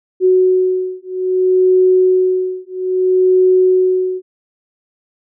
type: beating tone pair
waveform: sine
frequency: 370 / 370.61 Hz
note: F#4 / F#4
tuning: 0 / +3 cents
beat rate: 0.61 Hz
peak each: -13 dBFS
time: 0.2-4.22 s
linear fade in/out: 50 ms
effects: none